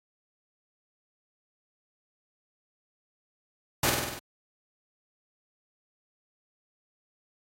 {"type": "noise with echo", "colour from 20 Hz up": "pink", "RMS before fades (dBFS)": -24, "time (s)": [3.83, 3.9], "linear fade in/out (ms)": 5, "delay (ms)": 49, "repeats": 6, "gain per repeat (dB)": -3, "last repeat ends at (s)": 4.194, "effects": ["high-pass 80 Hz 12 dB/octave", "AAC 48 kbps"]}